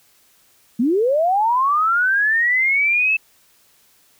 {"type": "linear sweep", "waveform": "sine", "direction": "up", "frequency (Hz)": [215.9, 2637], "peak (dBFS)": -14, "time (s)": [0.79, 3.17], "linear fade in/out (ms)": 10, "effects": ["white hiss -56 dBFS RMS until 4.19 s"]}